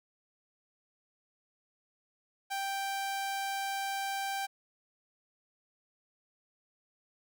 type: tone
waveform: sawtooth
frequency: 785 Hz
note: G5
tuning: 2 cents sharp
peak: -29 dBFS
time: 2.5-4.47 s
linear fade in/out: 20 ms
effects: none